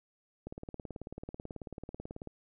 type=click train; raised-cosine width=2 ms; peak=-28 dBFS; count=34; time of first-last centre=0.47-2.273 s; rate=18.3 Hz; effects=none